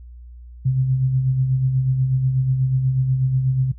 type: tone with tremolo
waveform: sine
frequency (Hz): 130.81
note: C3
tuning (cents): 0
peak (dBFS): -14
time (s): 0.65-3.72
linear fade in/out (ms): 10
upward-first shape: sine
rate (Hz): 8.2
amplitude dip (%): 45
effects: noise-tail reverb RT60 0.1 s tail -17 dB re dry + added 60 Hz sine -37 dBFS peak until 3.78 s